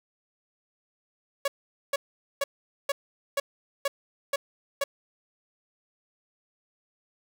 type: tone bursts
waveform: sawtooth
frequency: 560 Hz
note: C#5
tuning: 18 cents sharp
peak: -20 dBFS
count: 8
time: 1.45-4.84 s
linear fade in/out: 5 ms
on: 30 ms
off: 450 ms
effects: none